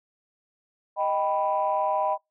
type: chord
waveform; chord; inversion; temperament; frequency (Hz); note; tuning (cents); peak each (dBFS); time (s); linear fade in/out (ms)
sine; Eb augmented; none; equal; 622.3 / 784 / 987.8; Eb5 / G5 / B5; 0 / 0 / 0; -26; 0.96-2.18; 50
effects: noise-tail reverb RT60 0.2 s tail -25 dB re dry + tanh soft clip ceiling -14 dBFS